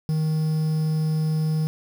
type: tone with quantisation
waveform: triangle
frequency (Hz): 156.5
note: D#3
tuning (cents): +10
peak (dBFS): -18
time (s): 0.09-1.67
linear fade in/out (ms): 0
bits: 7
effects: none